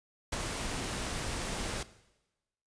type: noise with ADSR envelope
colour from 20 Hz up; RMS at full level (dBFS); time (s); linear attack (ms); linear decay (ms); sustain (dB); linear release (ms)
pink; -32; 0.32-1.83; 9; 25; -4; 3
effects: noise-tail reverb RT60 1.0 s tail -17 dB re dry + resampled to 22050 Hz